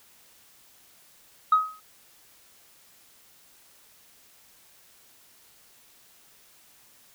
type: tone with exponential decay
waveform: sine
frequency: 1265 Hz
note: D#6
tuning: 28 cents sharp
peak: -12 dBFS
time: 1.52-1.8 s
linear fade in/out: 5 ms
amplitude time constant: 59 ms
effects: tanh soft clip ceiling -11 dBFS + white hiss -57 dBFS RMS until 7.14 s